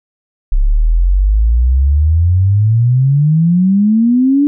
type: exponential sweep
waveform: sine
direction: up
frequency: 33 to 293.7 Hz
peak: -7 dBFS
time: 0.52-4.47 s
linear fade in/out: 0 ms
effects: none